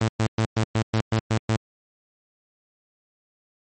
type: tone bursts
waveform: sawtooth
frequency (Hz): 110.8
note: A2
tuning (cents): +13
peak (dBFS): -15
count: 9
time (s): 0.01-1.565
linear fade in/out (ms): 5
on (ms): 75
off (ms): 110
effects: MP3 32 kbps